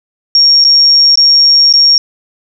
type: tone with dropouts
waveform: sine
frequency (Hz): 5550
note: F8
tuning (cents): -12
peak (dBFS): -3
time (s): 0.35-1.98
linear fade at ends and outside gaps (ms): 1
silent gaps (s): 0.641-0.648 / 1.156-1.174 / 1.727-1.737
effects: none